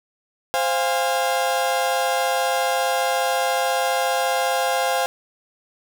35% pulse chord, F minor, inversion second, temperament equal with one note detuned, 523.3 / 698.5 / 813 Hz, C5 / F5 / Ab5, 0 / 0 / -37 cents, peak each -22 dBFS, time 0.54-5.06 s, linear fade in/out 0 ms, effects none

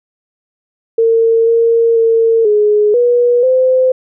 sine tone with pitch steps, 455.3 / 460.9 / 454.6 / 419.2 / 484.1 / 515 Hz, A#4 / A#4 / A#4 / G#4 / B4 / C5, -41 / -20 / -43 / +16 / -35 / -28 cents, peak -7 dBFS, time 0.98-3.92 s, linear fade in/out 5 ms, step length 490 ms, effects none

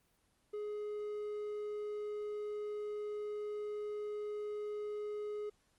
triangle tone, 418.8 Hz, G#4, 15 cents sharp, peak -36 dBFS, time 0.53-5.5 s, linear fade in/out 10 ms, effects pink hiss -74 dBFS RMS until 5.78 s + Opus 24 kbps

